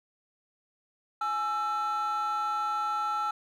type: tone pair together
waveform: triangle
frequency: 840 / 1333.4 Hz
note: G#5 / E6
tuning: +19 / +19 cents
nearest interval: minor sixth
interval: 800 cents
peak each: -29 / -26 dBFS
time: 1.21-3.31 s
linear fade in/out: 5 ms
effects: tanh soft clip ceiling -22 dBFS